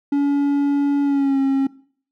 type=tone with pitch glide; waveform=triangle; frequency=283.8 to 271.1 Hz; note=C#4 to C#4; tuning=+41 to -38 cents; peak=-13 dBFS; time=0.12-1.67 s; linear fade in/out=5 ms; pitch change=-79 cents; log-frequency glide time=1.03-1.39 s; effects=noise-tail reverb RT60 0.5 s tail -20 dB re dry